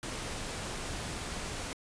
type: noise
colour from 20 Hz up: pink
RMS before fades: -38 dBFS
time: 0.03-1.73 s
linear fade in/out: 0 ms
effects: resampled to 22050 Hz